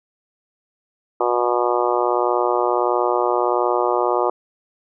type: harmonic tone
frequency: 121.5 Hz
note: B2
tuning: 28 cents flat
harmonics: 3 / 4 / 5 / 6 / 7 / 8 / 9 / 10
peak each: -22 / -23 / -24 / -25 / -25 / -26 / -27 / -27 dBFS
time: 1.2-4.3 s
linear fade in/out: 5 ms
effects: none